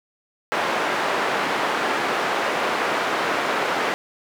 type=band-pass noise; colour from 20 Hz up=white; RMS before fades=-23 dBFS; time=0.52-3.94 s; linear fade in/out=0 ms; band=310 to 1500 Hz; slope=12 dB/octave; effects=none